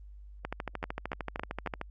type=two click trains; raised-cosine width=0.5 ms; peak=-19 / -18 dBFS; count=19 / 4; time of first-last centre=0.45-1.814 / 0.84-1.673 s; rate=13.2 / 3.6 Hz; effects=added 50 Hz sine -46 dBFS peak until 1.9 s + Opus 32 kbps